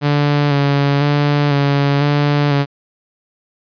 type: tone with vibrato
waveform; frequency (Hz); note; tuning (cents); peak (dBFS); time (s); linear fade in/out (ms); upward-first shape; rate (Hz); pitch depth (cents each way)
sawtooth; 143.4; D3; -41; -8; 0.01-2.66; 50; square; 1; 24
effects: resampled to 11025 Hz